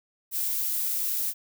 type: noise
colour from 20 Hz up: violet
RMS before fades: -28 dBFS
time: 0.31-1.34 s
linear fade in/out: 50 ms
effects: none